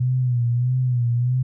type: tone with vibrato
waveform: sine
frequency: 123.47 Hz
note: B2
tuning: in tune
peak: -17 dBFS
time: 0-1.43 s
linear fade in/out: 10 ms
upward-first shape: sine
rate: 1.6 Hz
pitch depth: 67 cents each way
effects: none